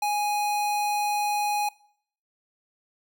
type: tone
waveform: square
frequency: 830 Hz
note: G#5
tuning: 1 cent flat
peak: -24 dBFS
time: 0.02-1.69 s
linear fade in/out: 5 ms
effects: noise-tail reverb RT60 0.6 s tail -22 dB re dry